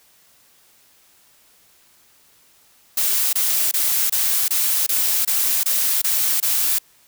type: noise bursts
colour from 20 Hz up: blue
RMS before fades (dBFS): -19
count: 10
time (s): 2.97-6.786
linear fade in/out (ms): 5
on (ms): 360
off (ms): 24
effects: white hiss -55 dBFS RMS until 7.07 s